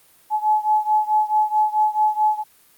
sine beating tone pair, 853 / 857.6 Hz, G#5 / A5, +46 / -45 cents, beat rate 4.6 Hz, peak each -18 / -20 dBFS, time 0.3-2.44 s, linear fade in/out 50 ms, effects white hiss -54 dBFS RMS until 2.77 s + Opus 32 kbps

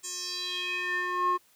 square tone with band-pass filter sweep, 360 Hz, F#4, 47 cents flat, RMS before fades -31 dBFS, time 0.03-1.38 s, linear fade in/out 20 ms, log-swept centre 7500 to 930 Hz, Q 4.3, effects white hiss -63 dBFS RMS until 1.55 s + high-pass 60 Hz 12 dB/octave

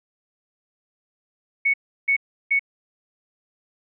sine tone bursts, 2217 Hz, C#7, in tune, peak -16 dBFS, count 3, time 1.65-2.594 s, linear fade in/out 10 ms, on 88 ms, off 340 ms, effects none

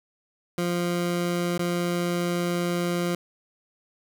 20% pulse tone with dropouts, 174.61 Hz, F3, in tune, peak -19 dBFS, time 0.58-3.15 s, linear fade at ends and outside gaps 2 ms, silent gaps 1.578-1.593 s, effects none

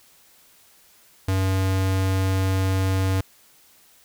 square tone, 95.1 Hz, F#2, 48 cents sharp, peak -20 dBFS, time 1.28-3.21 s, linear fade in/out 5 ms, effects white hiss -55 dBFS RMS until 4.04 s

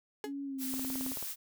sine tone with pitch glide, 279.6 to 262.4 Hz, C#4 to C4, +15 to +5 cents, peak -36 dBFS, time 0.24-1.15 s, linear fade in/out 50 ms, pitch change -110 cents, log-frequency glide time 0.44-0.63 s
35% pulse tone with exponential decay, 421.2 Hz, G#4, 24 cents sharp, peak -31 dBFS, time 0.24-0.33 s, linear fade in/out 1 ms, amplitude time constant 18 ms
blue noise, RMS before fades -39 dBFS, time 0.58-1.36 s, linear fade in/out 50 ms
click train, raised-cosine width 1 ms, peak -30 dBFS, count 10, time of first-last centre 0.74-1.226 s, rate 18.5 Hz
effects none

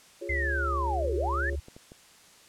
sine chord, Db major, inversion first, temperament equal with one note detuned, 349.2 / 411.2 / 554.4 Hz, F4 / Ab4 / Db5, 0 / -17 / 0 cents, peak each -37 / -40 / -39 dBFS, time 0.21-1.56 s, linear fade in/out 10 ms
sine linear two-way sweep, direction down then up, 2101 to 338.1 to 1851 Hz, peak -28 dBFS, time 0.29-1.5 s, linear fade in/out 5 ms, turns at 1.16 s
sine tone, 71.4 Hz, D2, 48 cents flat, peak -29 dBFS, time 0.29-1.6 s, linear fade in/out 10 ms
clicks, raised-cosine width 2 ms, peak -33 dBFS, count 5, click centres 1.049 / 1.529 / 1.684 / 1.765 / 1.919 s
effects white hiss -55 dBFS RMS until 2.48 s + low-pass 9000 Hz 12 dB/octave

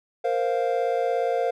triangle chord, Bb suspended second, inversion none, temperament equal, 466.2 / 523.3 / 698.5 Hz, Bb4 / C5 / F5, 0 / 0 / 0 cents, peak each -24 dBFS, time 0.24-1.51 s, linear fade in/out 10 ms, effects none

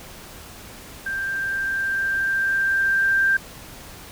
sine tone with level ramp, 1579 Hz, G6, 12 cents sharp, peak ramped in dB -24 to -15 dBFS, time 1.06-3.37 s, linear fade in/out 5 ms, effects pink hiss -41 dBFS RMS until 4.11 s

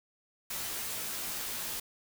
white noise with comb filter, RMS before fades -37 dBFS, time 0.5-1.8 s, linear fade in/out 5 ms, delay 15 ms, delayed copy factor -0.95, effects none

